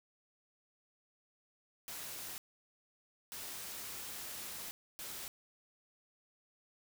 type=noise bursts at uneven times; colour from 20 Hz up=white; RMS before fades=-45 dBFS; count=3; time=1.88-2.38 / 3.32-4.71 / 4.99-5.28 s; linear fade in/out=0 ms; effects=none